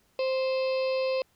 harmonic tone with a mistuned harmonic, 523.3 Hz, C5, in tune, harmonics 1 / 2 / 4 / 5 / 6 / 7 / 8 / 9 / 10, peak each -25 / -39 / -48 / -38 / -49 / -52 / -43 / -45 / -52 dBFS, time 0.19-1.22 s, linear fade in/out 2 ms, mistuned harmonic 9, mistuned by +35 cents, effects pink hiss -67 dBFS RMS until 1.35 s

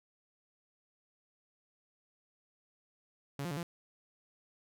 sawtooth tone with pitch steps, 140.5 / 175.1 / 142.5 / 171.1 Hz, C#3 / F3 / C#3 / F3, +24 / +5 / +48 / -35 cents, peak -32 dBFS, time 3.39-3.63 s, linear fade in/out 2 ms, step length 60 ms, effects none

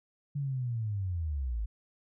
sine linear sweep, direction down, 145.4 to 50 Hz, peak -30 dBFS, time 0.35-1.66 s, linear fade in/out 10 ms, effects none

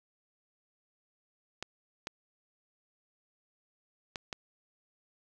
clicks, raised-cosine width 0.2 ms, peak -19 dBFS, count 4, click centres 1.626 / 2.071 / 4.158 / 4.328 s, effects none

